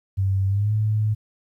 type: tone with pitch glide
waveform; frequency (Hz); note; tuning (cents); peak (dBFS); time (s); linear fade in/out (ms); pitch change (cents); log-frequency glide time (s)
sine; 96.7 to 107.3; G2 to A2; -23 to -43; -18; 0.17-1.15; 20; +180; 0.47-0.73
effects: 10-bit